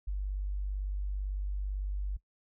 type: tone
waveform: sine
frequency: 48.96 Hz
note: G1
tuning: 1 cent flat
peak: -31 dBFS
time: 0.07-2.17 s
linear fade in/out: 10 ms
effects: noise-tail reverb RT60 0.1 s tail -19 dB re dry